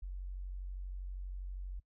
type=tone; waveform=sine; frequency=46.25 Hz; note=F#1; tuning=in tune; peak=-39 dBFS; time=0.02-1.8 s; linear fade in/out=10 ms; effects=noise-tail reverb RT60 0.1 s tail -23 dB re dry